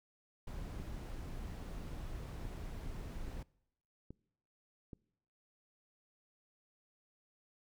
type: noise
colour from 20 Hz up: brown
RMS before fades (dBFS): -44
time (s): 0.47-3.43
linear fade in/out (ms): 5
type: click train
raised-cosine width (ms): 3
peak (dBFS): -35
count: 6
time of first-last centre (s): 0.8-4.932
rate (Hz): 1.21
effects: noise-tail reverb RT60 0.8 s tail -24 dB re dry